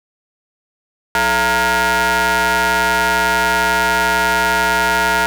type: ring-modulated tone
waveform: sawtooth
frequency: 246.9 Hz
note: B3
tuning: in tune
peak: -6 dBFS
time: 1.15-5.26 s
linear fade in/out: 0 ms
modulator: 1170 Hz
effects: none